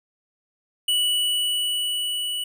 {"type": "tone with level ramp", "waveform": "square", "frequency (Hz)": 2950, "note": "F#7", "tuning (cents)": -6, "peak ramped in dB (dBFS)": [-19, -26], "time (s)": [0.88, 2.44], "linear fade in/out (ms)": 5, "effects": []}